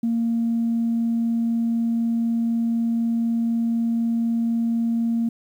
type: tone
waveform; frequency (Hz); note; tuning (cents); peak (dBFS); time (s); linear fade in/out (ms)
sine; 231; A#3; -16; -18; 0.03-5.29; 5
effects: tanh soft clip ceiling -15 dBFS + 9-bit